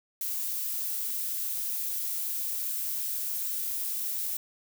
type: noise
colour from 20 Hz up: violet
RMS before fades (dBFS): -32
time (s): 0.21-4.37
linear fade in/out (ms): 2
effects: none